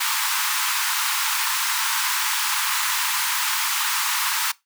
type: high-pass noise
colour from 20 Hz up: pink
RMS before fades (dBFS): -23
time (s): 0-4.52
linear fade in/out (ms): 10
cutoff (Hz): 870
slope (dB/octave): 96
effects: noise-tail reverb RT60 0.2 s tail -21 dB re dry